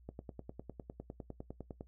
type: click train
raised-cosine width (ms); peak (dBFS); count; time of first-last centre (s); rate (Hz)
2; -30; 18; 0.09-1.809; 9.89
effects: noise-tail reverb RT60 0.1 s tail -17 dB re dry + added 60 Hz sine -58 dBFS peak until 1.87 s